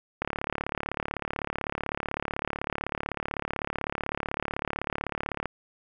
click train, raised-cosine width 0.5 ms, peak -14 dBFS, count 189, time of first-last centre 0.22-5.457 s, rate 35.9 Hz, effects none

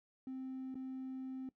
triangle tone with dropouts, 261.6 Hz, C4, in tune, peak -38 dBFS, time 0.27-1.49 s, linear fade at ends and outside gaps 2 ms, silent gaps 0.744-0.754 s, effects noise-tail reverb RT60 0.1 s tail -20 dB re dry + tanh soft clip ceiling -37 dBFS

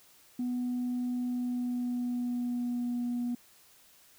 sine tone with pitch glide, 246.9 to 242.1 Hz, B3 to B3, 0 to -34 cents, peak -28 dBFS, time 0.39-3.35 s, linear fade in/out 5 ms, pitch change -34 cents, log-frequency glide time 1.27-3 s, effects tanh soft clip ceiling -27 dBFS + white hiss -60 dBFS RMS until 4.18 s

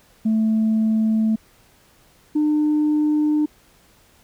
sine tone pair in turn, 219.7 / 301.6 Hz, A3 / D4, -2 / +46 cents, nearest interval perfect fourth, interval 548 cents, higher second, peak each -14 dBFS, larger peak neither, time 0.25-1.36 / 2.35-3.46 s, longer neither, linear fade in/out 10 ms, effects tanh soft clip ceiling -13 dBFS + pink hiss -55 dBFS RMS until 4.23 s

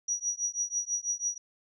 sine tone with tremolo, 5800 Hz, F#8, 35 cents flat, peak -25 dBFS, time 0.08-1.38 s, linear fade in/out 5 ms, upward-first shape triangle, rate 6.1 Hz, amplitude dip 100%, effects none

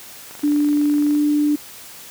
click train, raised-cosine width 0.5 ms, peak -24 dBFS, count 21, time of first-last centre 0.31-1.15 s, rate 23.8 Hz
sine tone with pitch glide, 293.7 to 295.6 Hz, D4 to D4, 0 to +11 cents, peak -14 dBFS, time 0.43-1.56 s, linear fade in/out 10 ms, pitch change +11 cents, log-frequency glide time 1.07-1.17 s
effects white hiss -39 dBFS RMS until 2.1 s + high-pass 80 Hz 12 dB/octave

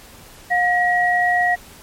sine tone pair together, 715 / 1906.8 Hz, F5 / A#6, +41 / +39 cents, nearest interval octave + perfect fourth, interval 1698 cents, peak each -17 dBFS, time 0.5-1.56 s, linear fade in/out 20 ms, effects pink hiss -43 dBFS RMS until 1.82 s + MP3 64 kbps

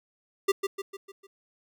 square tone with echo, 393.2 Hz, G4, 5 cents sharp, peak -20 dBFS, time 0.48-0.52 s, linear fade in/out 10 ms, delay 150 ms, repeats 5, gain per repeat -6 dB, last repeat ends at 1.27 s, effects none

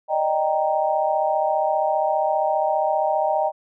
sine chord, Eb major seventh, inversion third, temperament equal, 587.3 / 622.3 / 784 / 932.3 Hz, D5 / Eb5 / G5 / Bb5, 0 / 0 / 0 / 0 cents, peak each -28 / -22 / -22 / -26 dBFS, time 0.08-3.52 s, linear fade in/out 50 ms, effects none

